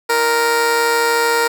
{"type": "tone with amplitude modulation", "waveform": "15% pulse", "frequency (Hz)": 466.2, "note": "A#4", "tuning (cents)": 0, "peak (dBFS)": -5, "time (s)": [0.09, 1.48], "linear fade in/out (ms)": 10, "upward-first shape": "sine", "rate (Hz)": 140, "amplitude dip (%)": 45, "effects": ["7-bit"]}